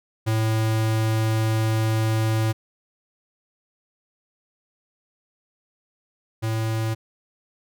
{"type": "tone pair in turn", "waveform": "square", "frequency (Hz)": [110.6, 111.37], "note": ["A2", "A2"], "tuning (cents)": [9, 21], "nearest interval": "unison", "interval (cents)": 12, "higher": "second", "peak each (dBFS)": [-20, -23], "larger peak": "first", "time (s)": [[0.26, 2.53], [6.42, 6.95]], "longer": "first", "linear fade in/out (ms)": 20, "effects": []}